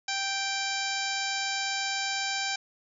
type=harmonic tone with a mistuned harmonic; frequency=784 Hz; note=G5; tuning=in tune; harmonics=1 / 2 / 3 / 4 / 5 / 6 / 7 / 8 / 9; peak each=-35 / -35 / -35 / -39 / -37 / -38 / -38 / -41 / -40 dBFS; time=0.08-2.56 s; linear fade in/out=5 ms; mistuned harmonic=7; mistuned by=-39 cents; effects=none